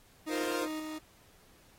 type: tone with tremolo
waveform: 40% pulse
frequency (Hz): 311.1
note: D#4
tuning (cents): 0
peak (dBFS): -34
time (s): 0.26-0.99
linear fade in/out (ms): 20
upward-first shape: square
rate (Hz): 2.8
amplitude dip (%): 30
type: chord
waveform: sawtooth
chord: F suspended fourth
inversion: none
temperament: equal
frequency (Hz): 349.2 / 466.2 / 523.3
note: F4 / Bb4 / C5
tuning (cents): 0 / 0 / 0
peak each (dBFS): -33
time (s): 0.28-0.68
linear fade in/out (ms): 50
effects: pink hiss -62 dBFS RMS until 1.78 s + AAC 48 kbps